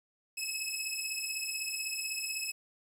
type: beating tone pair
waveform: 15% pulse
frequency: 2575 / 2591 Hz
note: E7 / E7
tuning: -41 / -30 cents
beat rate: 16 Hz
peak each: -30 dBFS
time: 0.37-2.52 s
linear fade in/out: 10 ms
effects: 10-bit

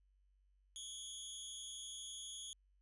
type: tone with amplitude modulation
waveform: 20% pulse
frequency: 3343 Hz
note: G#7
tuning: 11 cents sharp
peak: -37 dBFS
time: 0.76-2.53 s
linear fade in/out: 0 ms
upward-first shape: sine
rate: 232 Hz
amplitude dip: 85%
effects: added 48 Hz sine -70 dBFS peak until 2.81 s + resampled to 24000 Hz

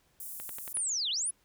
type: high-pass noise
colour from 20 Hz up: pink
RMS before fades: -42 dBFS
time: 0.2-0.73 s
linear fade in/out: 2 ms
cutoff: 9500 Hz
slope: 24 dB/octave
type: click train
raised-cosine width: 0.3 ms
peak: -28 dBFS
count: 5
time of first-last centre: 0.4-0.77 s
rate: 10.8 Hz
type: linear two-way sweep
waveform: sine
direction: down then up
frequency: 10548 to 2794 to 10548 Hz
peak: -29 dBFS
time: 0.74-1.31 s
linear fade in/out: 10 ms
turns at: 1.1 s
effects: pink hiss -69 dBFS RMS until 1.44 s

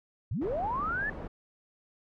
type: linear sweep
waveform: sine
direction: up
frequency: 73.42 to 1787 Hz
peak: -29 dBFS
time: 0.31-1.1 s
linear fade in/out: 5 ms
type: low-pass noise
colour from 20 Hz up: pink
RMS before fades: -40 dBFS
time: 0.41-1.28 s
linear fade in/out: 10 ms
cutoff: 980 Hz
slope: 12 dB/octave
effects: none

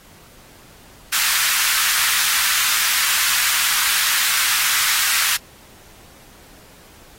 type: high-pass noise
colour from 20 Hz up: pink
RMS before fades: -19 dBFS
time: 1.12-5.37 s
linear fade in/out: 10 ms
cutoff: 1300 Hz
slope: 24 dB/octave
effects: pink hiss -47 dBFS RMS until 7.18 s + AAC 48 kbps

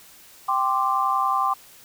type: chord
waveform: sine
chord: G suspended fourth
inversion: none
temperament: just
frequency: 784 / 1045.3 / 1176 Hz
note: G5 / C6 / D6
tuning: 0 / -2 / +2 cents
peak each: -25 / -23 / -23 dBFS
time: 0.48-1.54 s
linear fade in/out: 10 ms
effects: white hiss -49 dBFS RMS until 1.84 s

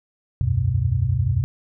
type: tone cluster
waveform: sine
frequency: 67.9 / 85.5 / 96.8 / 126 Hz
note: C#2 / F2 / G2 / B2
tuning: -35 / -36 / -21 / +35 cents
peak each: -28 / -25 / -22 / -21 dBFS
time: 0.41-1.44 s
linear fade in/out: 0 ms
effects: none

